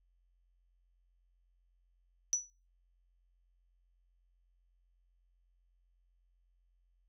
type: tone with exponential decay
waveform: sine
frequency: 5920 Hz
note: F#8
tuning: in tune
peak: -24 dBFS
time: 2.33-2.5 s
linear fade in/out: 0 ms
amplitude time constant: 35 ms
effects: noise-tail reverb RT60 0.3 s tail -26 dB re dry + added 44 Hz sine -69 dBFS peak until 7.08 s